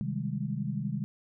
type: chord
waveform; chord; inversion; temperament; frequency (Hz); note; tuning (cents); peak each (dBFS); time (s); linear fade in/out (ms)
sine; Ab major seventh; first; equal; 130.81 / 155.56 / 196 / 207.7; C3 / Eb3 / G3 / Ab3; 0 / 0 / 0 / 0; -35 / -35 / -36 / -36; 0.01-1.04; 0
effects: none